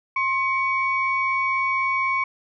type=tone pair together; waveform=sine; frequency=1063 / 2252 Hz; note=C6 / C#7; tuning=+27 / +27 cents; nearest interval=octave + minor second; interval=1300 cents; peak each=-22 dBFS; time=0.16-2.24 s; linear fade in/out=5 ms; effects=tanh soft clip ceiling -12 dBFS